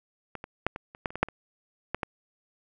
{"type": "clicks", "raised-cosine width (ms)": 0.5, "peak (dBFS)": [-21, -23, -9, -21, -29, -12, -27, -18, -6, -26, -13, -14], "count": 12, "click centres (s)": [0.353, 0.441, 0.666, 0.761, 0.949, 1.058, 1.105, 1.156, 1.23, 1.286, 1.946, 2.032], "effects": []}